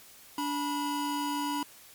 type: tone pair together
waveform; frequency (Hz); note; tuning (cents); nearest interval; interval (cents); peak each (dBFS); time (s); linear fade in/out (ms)
square; 289.6 / 976; D4 / B5; -24 / -21; octave + major sixth; 2103; -33 / -33; 0.38-1.63; 2
effects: white hiss -53 dBFS RMS until 1.94 s + MP3 96 kbps